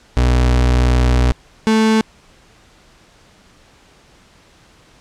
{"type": "tone pair in turn", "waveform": "35% pulse", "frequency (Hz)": [61.74, 220], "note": ["B1", "A3"], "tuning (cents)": [0, 0], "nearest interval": "octave + minor seventh", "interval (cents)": 2200, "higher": "second", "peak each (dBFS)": -9, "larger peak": "neither", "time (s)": [[0.17, 1.32], [1.67, 2.01]], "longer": "first", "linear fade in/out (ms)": 0, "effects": ["pink hiss -49 dBFS RMS until 5 s", "low-pass 7000 Hz 12 dB/octave"]}